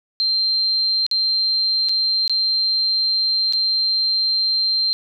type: tone with dropouts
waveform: sine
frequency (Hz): 4152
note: C8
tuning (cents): -14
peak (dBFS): -16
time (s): 0.2-4.93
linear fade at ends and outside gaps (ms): 0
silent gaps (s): 1.065-1.113 / 1.887-1.893 / 2.278-2.296 / 3.525-3.534
effects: none